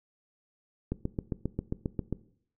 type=click train; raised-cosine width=3 ms; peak=-17 dBFS; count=10; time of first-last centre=0.92-2.126 s; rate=7.46 Hz; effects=noise-tail reverb RT60 0.6 s tail -18 dB re dry